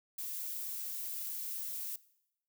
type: noise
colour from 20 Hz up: violet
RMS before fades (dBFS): -40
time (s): 0.18-1.96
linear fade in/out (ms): 5
effects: noise-tail reverb RT60 0.8 s tail -20 dB re dry